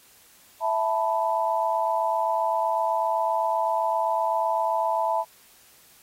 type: chord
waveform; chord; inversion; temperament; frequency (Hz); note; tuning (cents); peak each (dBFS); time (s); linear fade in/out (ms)
sine; E suspended fourth; none; equal; 659.3 / 880 / 987.8; E5 / A5 / B5; 0 / 0 / 0; -26 / -25 / -27; 0.6-5.25; 50
effects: white hiss -55 dBFS RMS until 6.02 s + AAC 48 kbps